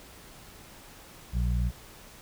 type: harmonic tone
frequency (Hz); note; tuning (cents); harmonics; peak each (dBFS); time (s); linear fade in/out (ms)
60.1; B1; -46; 1 / 2 / 3; -25 / -31 / -35; 1.32-1.72; 50
effects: pink hiss -50 dBFS RMS until 2.21 s